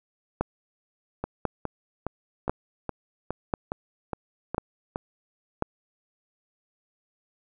two click trains, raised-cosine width 1 ms, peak -15 / -10 dBFS, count 10 / 6, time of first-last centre 1.24-4.959 / 0.41-5.624 s, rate 2.42 / 0.959 Hz, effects none

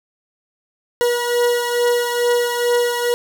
40% pulse beating tone pair, 481 / 483.3 Hz, B4 / B4, -46 / -38 cents, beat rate 2.3 Hz, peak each -16 / -21 dBFS, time 1.01-3.14 s, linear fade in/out 0 ms, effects none

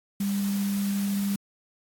sine tone in noise, 199.5 Hz, G3, 31 cents sharp, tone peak -24 dBFS, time 0.2-1.36 s, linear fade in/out 5 ms, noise white, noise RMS -39 dBFS, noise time 0.2-1.36 s, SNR +12 dB, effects AAC 64 kbps

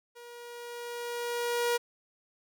sawtooth tone with level ramp, 477.7 Hz, A#4, 42 cents sharp, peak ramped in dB -43 to -21 dBFS, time 0.15-1.78 s, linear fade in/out 20 ms, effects none

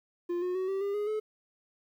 triangle tone with pitch steps, 349.2 / 361.5 / 374.3 / 387.5 / 401.1 / 415.3 / 429.9 Hz, F4 / F#4 / F#4 / G4 / G4 / G#4 / A4, 0 / -40 / +20 / -20 / +40 / 0 / -40 cents, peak -27 dBFS, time 0.29-1.2 s, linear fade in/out 10 ms, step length 130 ms, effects 11-bit

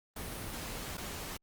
pink noise with dropouts, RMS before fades -41 dBFS, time 0.16-1.37 s, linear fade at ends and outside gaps 5 ms, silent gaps 0.971-0.978 s, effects Opus 32 kbps

